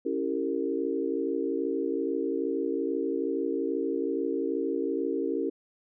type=chord; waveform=sine; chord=C# diminished seventh; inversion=none; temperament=equal with one note detuned; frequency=277.2 / 329.6 / 392 / 458.2 Hz; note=C#4 / E4 / G4 / Bb4; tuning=0 / 0 / 0 / -30 cents; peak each=-32 dBFS; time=0.05-5.5 s; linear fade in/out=10 ms; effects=none